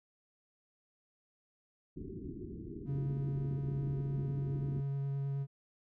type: low-pass noise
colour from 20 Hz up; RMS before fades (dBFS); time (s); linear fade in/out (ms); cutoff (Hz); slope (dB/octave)
white; -44; 1.96-4.81; 10; 400; 96
type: tone with vibrato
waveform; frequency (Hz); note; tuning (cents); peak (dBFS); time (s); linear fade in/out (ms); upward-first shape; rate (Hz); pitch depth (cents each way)
triangle; 138.59; C#3; 0; -31; 2.85-5.47; 50; triangle; 9.6; 12
effects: none